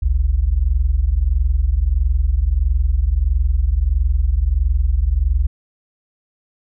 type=tone pair together; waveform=sine; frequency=49.27 / 70.8 Hz; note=G1 / C#2; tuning=+10 / +37 cents; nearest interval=tritone; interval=627 cents; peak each=-16 / -16 dBFS; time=0.02-5.47 s; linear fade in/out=10 ms; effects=none